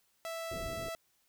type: tone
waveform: sawtooth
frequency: 659.3 Hz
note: E5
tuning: in tune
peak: -34 dBFS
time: 0.25-0.95 s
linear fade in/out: 0 ms
type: low-pass noise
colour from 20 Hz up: pink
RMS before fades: -44 dBFS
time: 0.51-0.89 s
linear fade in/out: 2 ms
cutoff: 540 Hz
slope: 96 dB/octave
effects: white hiss -73 dBFS RMS until 1.28 s